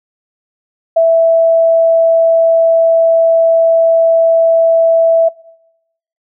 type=tone; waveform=sine; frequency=659.3 Hz; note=E5; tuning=in tune; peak=-5 dBFS; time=0.96-5.29 s; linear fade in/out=10 ms; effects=noise-tail reverb RT60 0.9 s tail -24 dB re dry